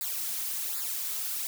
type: noise with flanger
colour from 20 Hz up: blue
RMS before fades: -33 dBFS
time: 0.01-1.47 s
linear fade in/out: 0 ms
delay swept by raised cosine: 0.33 to 3.53 ms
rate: 1.3 Hz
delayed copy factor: -0.9
effects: none